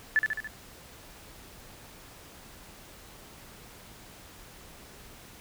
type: tone with echo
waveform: sine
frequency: 1741 Hz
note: A6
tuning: 19 cents flat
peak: -19 dBFS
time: 0.16-0.19 s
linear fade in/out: 0 ms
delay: 71 ms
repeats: 4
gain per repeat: -4 dB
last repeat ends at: 0.474 s
effects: pink hiss -50 dBFS RMS until 5.4 s